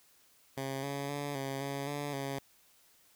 10% pulse tone with pitch steps, 135.3 / 140.4 / 143.6 / 136.1 / 139.4 / 144.6 / 137.7 Hz, C#3 / C#3 / D3 / C#3 / C#3 / D3 / C#3, -42 / +22 / -39 / -31 / +10 / -27 / -11 cents, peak -27 dBFS, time 0.57-2.39 s, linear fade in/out 5 ms, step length 260 ms, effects white hiss -65 dBFS RMS until 3.15 s

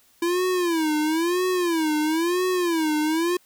square tone with vibrato, 334.5 Hz, E4, 25 cents sharp, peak -21 dBFS, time 0.22-3.37 s, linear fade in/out 5 ms, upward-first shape sine, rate 1 Hz, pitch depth 170 cents each way, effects white hiss -59 dBFS RMS until 3.45 s

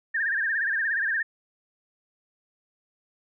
sine tone with vibrato, 1703 Hz, G#6, 43 cents sharp, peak -23 dBFS, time 0.14-1.23 s, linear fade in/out 10 ms, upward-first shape sine, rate 17 Hz, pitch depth 140 cents each way, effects none

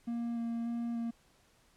triangle tone with vibrato, 233.5 Hz, A#3, 3 cents sharp, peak -31 dBFS, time 0.07-1.11 s, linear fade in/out 10 ms, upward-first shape square, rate 1.7 Hz, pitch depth 10 cents each way, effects pink hiss -67 dBFS RMS until 1.76 s + low-pass 11000 Hz 12 dB/octave

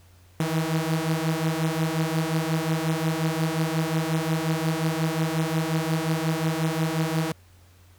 sawtooth beating tone pair, 157.6 / 163.2 Hz, D#3 / E3, +23 / -17 cents, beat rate 5.6 Hz, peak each -22 dBFS, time 0.4-7.32 s, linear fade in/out 2 ms, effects added 89 Hz sine -52 dBFS peak until 7.98 s + pink hiss -59 dBFS RMS until 7.98 s

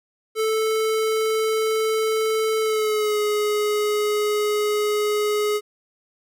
square tone with pitch glide, 439 to 419.4 Hz, A4 to G#4, -4 to +17 cents, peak -20 dBFS, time 0.35-5.61 s, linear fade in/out 50 ms, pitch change -79 cents, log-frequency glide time 2.6-3.19 s, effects none

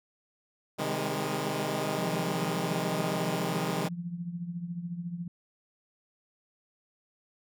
10% pulse chord, Ab major seventh, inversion first, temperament equal with one note detuned, 130.81 / 155.56 / 200.5 / 207.7 Hz, C3 / Eb3 / G3 / Ab3, 0 / 0 / +39 / 0 cents, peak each -27 / -25 / -28 / -28 dBFS, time 0.78-3.89 s, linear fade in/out 20 ms
sine tone with tremolo, 173.1 Hz, F3, 15 cents flat, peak -30 dBFS, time 1.98-5.28 s, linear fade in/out 5 ms, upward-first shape triangle, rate 14 Hz, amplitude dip 75%
effects none

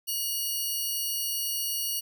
5% pulse tone pair together, 2888 / 4465 Hz, F#7 / C#8, -43 / +12 cents, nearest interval minor sixth, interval 755 cents, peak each -22 / -25 dBFS, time 0.07-2.01 s, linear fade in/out 20 ms, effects none

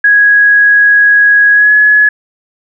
sine tone with pitch glide, 1661.2 to 1694.1 Hz, G#6 to G#6, 0 to +34 cents, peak -3 dBFS, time 0.04-2.09 s, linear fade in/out 5 ms, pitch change +34 cents, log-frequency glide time 1.53-1.72 s, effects none

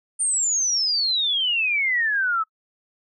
sine exponential sweep, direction down, 9090 to 1279 Hz, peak -19 dBFS, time 0.19-2.44 s, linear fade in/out 20 ms, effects noise-tail reverb RT60 0.1 s tail -24 dB re dry

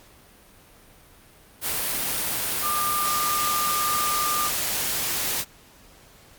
sine tone in noise, 1200 Hz, D6, 37 cents sharp, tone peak -24 dBFS, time 2.61-4.51 s, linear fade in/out 50 ms, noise white, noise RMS -26 dBFS, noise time 1.61-5.45 s, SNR -1 dB, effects pink hiss -52 dBFS RMS until 6.38 s + Opus 48 kbps

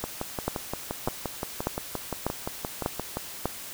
two click trains, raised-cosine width 1 ms, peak -11 / -15 dBFS, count 6 / 19, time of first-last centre 0.48-3.456 / 0.04-3.17 s, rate 1.68 / 5.75 Hz, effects white hiss -40 dBFS RMS until 3.73 s

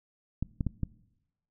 clicks, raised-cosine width 5 ms, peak -17 dBFS, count 4, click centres 0.426 / 0.608 / 0.667 / 0.833 s, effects noise-tail reverb RT60 0.9 s tail -21 dB re dry

